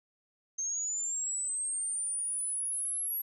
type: linear sweep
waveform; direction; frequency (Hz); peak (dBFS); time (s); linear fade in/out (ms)
sine; up; 6330 to 11500; -31; 0.58-3.22; 10
effects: none